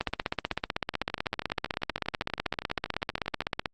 two click trains, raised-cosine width 0.3 ms, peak -20 / -11 dBFS, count 32 / 59, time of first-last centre 0.94-3.42 / 0.01-3.658 s, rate 12.5 / 15.9 Hz, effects Opus 32 kbps

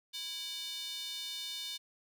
square tone with high-pass filter, 329.6 Hz, E4, in tune, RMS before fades -41 dBFS, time 0.13-1.78 s, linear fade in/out 20 ms, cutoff 3600 Hz, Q 4, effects none

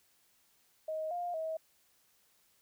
sine tone with pitch steps, 629 / 704 / 640 Hz, D#5 / F5 / D#5, +19 / +14 / +49 cents, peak -34 dBFS, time 0.88-1.57 s, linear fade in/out 5 ms, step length 230 ms, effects white hiss -70 dBFS RMS until 2.61 s

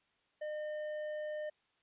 triangle tone with hard clipping, 607 Hz, D#5, 43 cents flat, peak -39 dBFS, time 0.41-1.5 s, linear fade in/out 10 ms, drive 10 dB, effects white hiss -75 dBFS RMS until 1.82 s + resampled to 8000 Hz

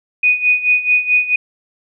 sine tone with tremolo, 2481 Hz, D#7, 6 cents flat, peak -8 dBFS, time 0.23-1.36 s, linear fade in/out 5 ms, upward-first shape sine, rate 4.6 Hz, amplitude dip 80%, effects none

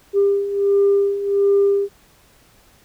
sine beating tone pair, 398.5 / 399.9 Hz, G4 / G4, +28 / +35 cents, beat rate 1.4 Hz, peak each -19 / -14 dBFS, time 0.13-1.89 s, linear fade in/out 50 ms, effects tanh soft clip ceiling -8 dBFS + pink hiss -53 dBFS RMS until 2.84 s

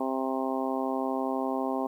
harmonic tone, 132.2 Hz, C3, 18 cents sharp, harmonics 2 / 3 / 4 / 5 / 6 / 7 / 8, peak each -31 / -35 / -36 / -35 / -35 / -38 / -38 dBFS, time 0-1.87 s, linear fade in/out 5 ms, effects 10-bit

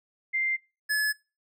sine / square tone pair in turn, 2093 / 1710.3 Hz, C7 / A6, 0 / -50 cents, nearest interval minor third, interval 350 cents, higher first, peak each -24 dBFS, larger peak neither, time 0.33-0.57 / 0.89-1.13 s, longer neither, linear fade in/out 20 ms, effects noise-tail reverb RT60 0.3 s tail -25 dB re dry

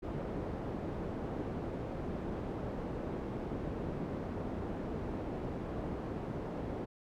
white low-pass noise, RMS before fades -39 dBFS, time 0.02-6.86 s, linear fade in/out 20 ms, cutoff 420 Hz, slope 12 dB/octave, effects none

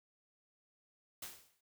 white noise with exponential decay, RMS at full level -43 dBFS, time 1.22-1.61 s, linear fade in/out 5 ms, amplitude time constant 83 ms, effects none

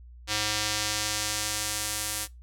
square tone with band-pass filter sweep, 106.3 Hz, G#2, 41 cents sharp, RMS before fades -30 dBFS, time 0.27-2.28 s, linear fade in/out 50 ms, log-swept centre 4600 to 10000 Hz, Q 0.96, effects noise-tail reverb RT60 0.2 s tail -20 dB re dry + added 60 Hz sine -45 dBFS peak until 2.42 s

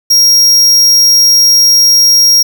45% pulse tone, 5600 Hz, F8, 4 cents sharp, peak -4 dBFS, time 0.1-2.43 s, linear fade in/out 10 ms, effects none

